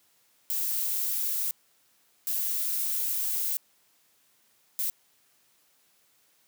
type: noise bursts at uneven times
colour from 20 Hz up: violet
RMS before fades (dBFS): -29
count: 3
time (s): 0.5-1.51 / 2.27-3.57 / 4.79-4.9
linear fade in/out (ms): 0
effects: white hiss -66 dBFS RMS until 6.47 s + high-pass 100 Hz 12 dB/octave